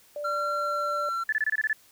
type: tone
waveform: sine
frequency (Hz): 587.3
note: D5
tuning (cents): 0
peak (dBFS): -31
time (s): 0.16-1.09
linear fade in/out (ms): 2
type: tone with pitch glide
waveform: triangle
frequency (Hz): 1368 to 1356.2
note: F6 to E6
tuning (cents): -36 to +49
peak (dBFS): -25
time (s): 0.24-1.24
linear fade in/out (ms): 10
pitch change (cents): -15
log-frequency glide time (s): 0.56-0.93
type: tone bursts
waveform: sine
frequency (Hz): 1738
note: A6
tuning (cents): -22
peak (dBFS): -22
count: 8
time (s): 1.29-1.73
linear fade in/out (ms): 2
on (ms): 34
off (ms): 24
effects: white hiss -58 dBFS RMS until 1.91 s